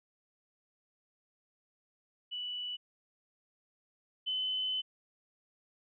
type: tone pair in turn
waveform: sine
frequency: 2960 / 3033 Hz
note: F#7 / F#7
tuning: 0 / +42 cents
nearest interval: unison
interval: 42 cents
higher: second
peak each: -36 / -31 dBFS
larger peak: second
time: 2.31-2.77 / 4.26-4.82 s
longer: second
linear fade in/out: 20 ms
effects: none